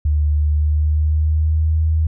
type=tone with pitch glide; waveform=sine; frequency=74.7 to 79.14 Hz; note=D2 to D#2; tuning=+30 to +30 cents; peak=-13 dBFS; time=0.05-2.07 s; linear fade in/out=5 ms; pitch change=+100 cents; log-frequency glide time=0.46-1.79 s; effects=none